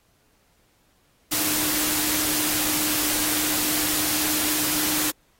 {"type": "tone in noise", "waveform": "sine", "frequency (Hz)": 304.7, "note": "D#4", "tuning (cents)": -36, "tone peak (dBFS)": -32, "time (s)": [1.31, 5.11], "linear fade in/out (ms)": 10, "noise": "white", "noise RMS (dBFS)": -24, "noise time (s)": [1.31, 5.11], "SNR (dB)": -11, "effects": ["pink hiss -64 dBFS RMS until 5.39 s", "AAC 48 kbps"]}